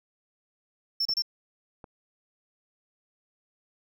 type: tone bursts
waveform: triangle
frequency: 5400 Hz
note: E8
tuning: 41 cents sharp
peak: -23 dBFS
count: 3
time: 1-1.222 s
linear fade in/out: 5 ms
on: 54 ms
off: 30 ms
type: clicks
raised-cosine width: 1 ms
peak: -30 dBFS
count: 2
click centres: 1.093 / 1.842 s
effects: none